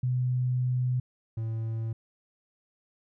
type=tone pair in turn; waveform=sine / triangle; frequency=125.9 / 112.59 Hz; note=B2 / A2; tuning=+34 / +40 cents; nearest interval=major second; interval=194 cents; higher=first; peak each=-24 / -27 dBFS; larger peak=first; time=0.03-1 / 1.37-1.93 s; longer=first; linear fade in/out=5 ms; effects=none